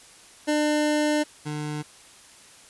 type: tone pair in turn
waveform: 25% pulse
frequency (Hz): 300 / 150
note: D4 / D3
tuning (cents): +37 / +37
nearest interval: octave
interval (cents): 1200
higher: first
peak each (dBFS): -17 / -25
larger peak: first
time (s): 0.47-1.24 / 1.45-1.83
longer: first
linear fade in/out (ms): 20
effects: white hiss -50 dBFS RMS until 2.69 s + resampled to 24000 Hz